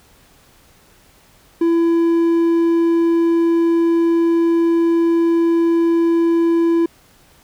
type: tone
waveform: triangle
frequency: 335 Hz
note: E4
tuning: 28 cents sharp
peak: -10 dBFS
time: 1.61-6.86 s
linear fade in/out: 5 ms
effects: pink hiss -51 dBFS RMS until 7.43 s